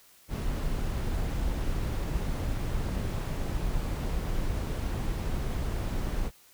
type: noise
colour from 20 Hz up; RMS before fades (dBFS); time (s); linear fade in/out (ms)
brown; -30; 0.28-6.31; 50
effects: white hiss -58 dBFS RMS until 6.53 s